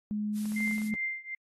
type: tone with pitch glide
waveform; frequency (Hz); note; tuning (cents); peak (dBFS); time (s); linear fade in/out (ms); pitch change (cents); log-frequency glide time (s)
sine; 210 to 213.9; G#3 to A3; +19 to -49; -29; 0.11-0.94; 0; +32; 0.31-0.65
type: noise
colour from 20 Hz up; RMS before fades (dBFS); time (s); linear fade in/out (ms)
blue; -45; 0.33-0.92; 50
type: clicks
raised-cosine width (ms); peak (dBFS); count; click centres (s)
0.5; -35; 7; 0.456 / 0.52 / 0.605 / 0.677 / 0.712 / 0.782 / 0.818
type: tone with tremolo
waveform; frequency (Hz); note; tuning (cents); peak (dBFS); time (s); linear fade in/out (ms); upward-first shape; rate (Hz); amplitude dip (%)
sine; 2093; C7; 0; -28; 0.56-1.35; 5; triangle; 2.6; 95
effects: AAC 32 kbps